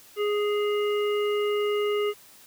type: harmonic tone with a mistuned harmonic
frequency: 415.3 Hz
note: G#4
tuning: in tune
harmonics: 1 / 3 / 5 / 7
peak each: -23 / -34 / -37 / -37 dBFS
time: 0.16-2.14 s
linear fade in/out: 50 ms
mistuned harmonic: 7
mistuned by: -32 cents
effects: white hiss -52 dBFS RMS until 2.46 s